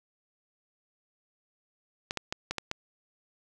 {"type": "clicks", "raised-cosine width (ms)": 0.2, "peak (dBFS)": -14, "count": 6, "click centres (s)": [2.109, 2.173, 2.325, 2.51, 2.583, 2.714], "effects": []}